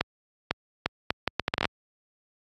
accelerating click train, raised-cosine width 0.3 ms, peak -7 dBFS, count 13, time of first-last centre 0.01-1.654 s, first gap 500 ms, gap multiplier 0.7, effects high-pass 60 Hz 12 dB/octave + AAC 32 kbps

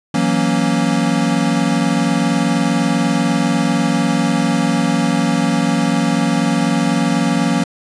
square chord, F# dominant seventh, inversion third, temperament equal, 164.81 / 185 / 233.1 / 277.2 Hz, E3 / F#3 / A#3 / C#4, 0 / 0 / 0 / 0 cents, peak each -21 / -20 / -19 / -20 dBFS, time 0.14-7.64 s, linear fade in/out 5 ms, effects resampled to 22050 Hz

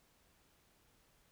silence, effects pink hiss -71 dBFS RMS until 1.31 s

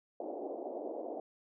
white band-pass noise, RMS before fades -41 dBFS, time 0.2-1.2 s, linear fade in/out 2 ms, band 270 to 710 Hz, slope 48 dB/octave, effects none

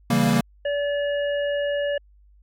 square chord, C# diminished seventh, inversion none, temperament equal with one note detuned, 138.59 / 166.06 / 196 / 233.1 Hz, C#3 / E3 / G3 / Bb3, 0 / +13 / 0 / 0 cents, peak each -25 / -26 / -24 / -21 dBFS, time 0.1-0.41 s, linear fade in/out 5 ms
harmonic tone, 575 Hz, D5, 37 cents flat, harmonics 1 / 3 / 5, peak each -22 / -32 / -36 dBFS, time 0.65-1.98 s, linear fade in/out 5 ms
effects added 50 Hz sine -51 dBFS peak until 2.42 s + AAC 48 kbps

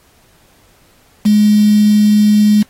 sine tone with quantisation, 210 Hz, G#3, 19 cents sharp, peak -6 dBFS, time 1.25-2.63 s, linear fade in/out 10 ms, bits 4, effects pink hiss -51 dBFS RMS until 2.69 s + AAC 48 kbps

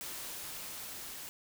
white noise with level ramp, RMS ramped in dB -42 to -45 dBFS, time 0.01-1.29 s, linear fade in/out 0 ms, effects none

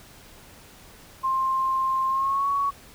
sine tone with pitch glide, 1056 to 1118.8 Hz, C6 to C#6, +16 to +16 cents, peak -21 dBFS, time 1.23-2.71 s, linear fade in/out 20 ms, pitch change +100 cents, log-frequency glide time 2.07-2.48 s, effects pink hiss -49 dBFS RMS until 2.94 s

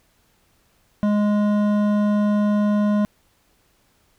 triangle tone with hard clipping, 207.7 Hz, G#3, in tune, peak -18 dBFS, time 1.03-3.05 s, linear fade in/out 0 ms, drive 15 dB, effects pink hiss -62 dBFS RMS until 4.18 s

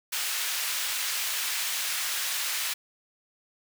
pink high-pass noise, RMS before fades -30 dBFS, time 0.12-2.74 s, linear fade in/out 10 ms, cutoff 1900 Hz, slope 12 dB/octave, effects none

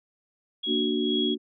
sine tone with tremolo, 3319 Hz, G#7, 2 cents flat, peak -26 dBFS, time 0.63-1.35 s, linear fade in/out 10 ms, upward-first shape sine, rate 2.2 Hz, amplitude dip 60%
sine chord, Bb augmented, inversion none, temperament equal, 233.1 / 293.7 / 370 Hz, Bb3 / D4 / F#4, 0 / 0 / 0 cents, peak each -28 dBFS, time 0.66-1.38 s, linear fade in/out 50 ms
effects none

